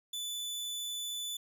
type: tone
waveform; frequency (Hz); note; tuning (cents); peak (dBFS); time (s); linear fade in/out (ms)
sawtooth; 3487; A7; -16; -33; 0.13-1.37; 5
effects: none